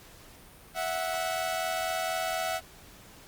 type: tone pair together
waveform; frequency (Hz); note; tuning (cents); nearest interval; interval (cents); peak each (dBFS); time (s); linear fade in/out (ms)
sawtooth; 655.8 / 740; E5 / F#5; -9 / 0; major second; 209; -28; 0.74-2.61; 50
effects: pink hiss -52 dBFS RMS until 3.27 s + Opus 48 kbps